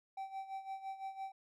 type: tone with tremolo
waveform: triangle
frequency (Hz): 774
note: G5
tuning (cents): -22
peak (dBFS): -37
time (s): 0.17-1.32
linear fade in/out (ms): 5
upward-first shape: sine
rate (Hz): 5.9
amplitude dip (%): 75
effects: none